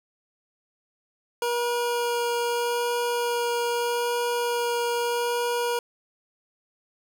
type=tone with vibrato; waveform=25% pulse; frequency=477.3 Hz; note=A#4; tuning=41 cents sharp; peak=-20 dBFS; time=1.42-5.79 s; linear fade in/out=2 ms; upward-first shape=sine; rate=0.8 Hz; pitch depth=8 cents each way; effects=none